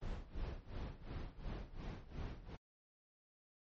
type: noise with tremolo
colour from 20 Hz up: brown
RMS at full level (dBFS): -42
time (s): 0.01-2.57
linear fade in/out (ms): 20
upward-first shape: sine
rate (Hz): 2.8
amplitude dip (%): 85
effects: low-pass 5000 Hz 12 dB/octave + MP3 32 kbps